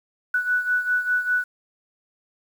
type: beating tone pair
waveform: sine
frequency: 1480 / 1485 Hz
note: F#6 / F#6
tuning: 0 / +6 cents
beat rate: 5 Hz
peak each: -21 / -26 dBFS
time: 0.34-1.44 s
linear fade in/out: 5 ms
effects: 8-bit